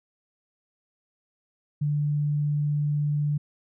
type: tone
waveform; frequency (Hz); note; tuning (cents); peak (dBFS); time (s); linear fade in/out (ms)
sine; 147.3; D3; +6; -22; 1.81-3.38; 10
effects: none